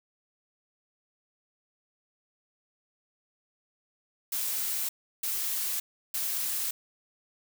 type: noise bursts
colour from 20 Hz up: blue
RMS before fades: -31 dBFS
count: 3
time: 4.32-6.71 s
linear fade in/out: 5 ms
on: 570 ms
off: 340 ms
effects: none